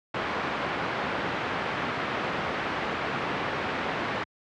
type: low-pass noise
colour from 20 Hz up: white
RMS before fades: -30 dBFS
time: 0.14-4.24 s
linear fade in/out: 5 ms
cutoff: 1700 Hz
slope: 12 dB/octave
effects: high-pass 100 Hz 12 dB/octave + low-pass 4000 Hz 12 dB/octave